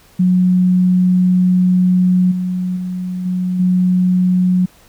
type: tone with level steps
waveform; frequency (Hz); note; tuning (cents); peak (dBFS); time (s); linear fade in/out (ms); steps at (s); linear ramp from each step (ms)
sine; 182.2; F#3; -26; -9 / -16 / -19 / -15 / -10; 0.19-4.66; 10; 2.31 / 2.76 / 3.25 / 3.59; 10
effects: pink hiss -48 dBFS RMS until 4.88 s